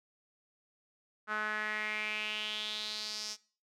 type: tone with band-pass filter sweep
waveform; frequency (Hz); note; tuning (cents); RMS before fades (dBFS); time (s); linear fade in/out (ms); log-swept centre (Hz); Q
sawtooth; 213.1; G#3; +45; -37; 1.27-3.37; 50; 1400 to 5600; 4.6
effects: noise-tail reverb RT60 0.4 s tail -21 dB re dry